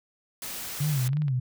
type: noise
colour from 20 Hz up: white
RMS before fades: -36 dBFS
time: 0.42-1.08 s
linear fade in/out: 2 ms
type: tone with vibrato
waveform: sine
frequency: 138.59 Hz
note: C#3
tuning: in tune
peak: -23 dBFS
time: 0.8-1.4 s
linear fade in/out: 10 ms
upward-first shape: sine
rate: 3.1 Hz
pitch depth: 170 cents each way
type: clicks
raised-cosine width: 0.3 ms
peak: -29 dBFS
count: 8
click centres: 0.807 / 0.847 / 1.014 / 1.09 / 1.132 / 1.17 / 1.22 / 1.282 s
effects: none